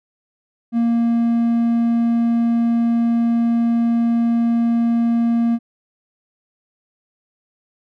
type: tone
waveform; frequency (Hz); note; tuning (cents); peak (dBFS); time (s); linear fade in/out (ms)
triangle; 233.1; A#3; 0; -12; 0.72-5.59; 50
effects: none